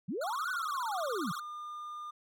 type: linear two-way sweep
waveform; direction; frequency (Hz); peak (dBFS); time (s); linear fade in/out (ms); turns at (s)
sine; up then down; 141.7 to 1527 to 141.7; -33; 0.08-1.32; 10; 0.5
type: tone with vibrato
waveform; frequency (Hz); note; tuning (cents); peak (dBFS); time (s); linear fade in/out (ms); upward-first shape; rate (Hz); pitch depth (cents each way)
square; 1261; D#6; +23; -39; 0.21-1.4; 5; sine; 17; 270
type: tone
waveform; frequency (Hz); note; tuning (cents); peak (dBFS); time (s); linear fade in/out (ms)
triangle; 1207; D6; +47; -38; 0.94-2.11; 10
effects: none